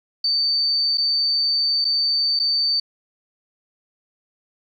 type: tone with dropouts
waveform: sine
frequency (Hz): 4574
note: D8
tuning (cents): -47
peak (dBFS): -17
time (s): 0.24-2.8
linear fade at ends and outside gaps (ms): 5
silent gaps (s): 0.974-0.98 / 1.845-1.85 / 2.392-2.398
effects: 9-bit